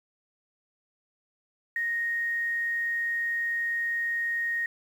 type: tone with quantisation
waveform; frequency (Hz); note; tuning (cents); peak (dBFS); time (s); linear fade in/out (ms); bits
sine; 1864.7; A#6; 0; -26; 1.76-4.66; 2; 9
effects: none